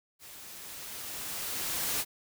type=noise with level ramp; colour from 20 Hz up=white; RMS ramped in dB=-49 to -30 dBFS; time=0.19-2.05 s; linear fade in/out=50 ms; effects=none